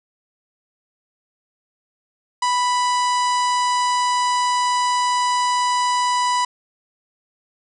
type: harmonic tone with a mistuned harmonic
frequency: 987.8 Hz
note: B5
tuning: in tune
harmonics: 1 / 2 / 3 / 4 / 5 / 6 / 7 / 8 / 9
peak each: -17 / -29 / -31 / -33 / -31 / -37 / -37 / -36 / -37 dBFS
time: 2.42-6.45 s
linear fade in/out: 5 ms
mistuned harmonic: 8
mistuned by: -55 cents
effects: none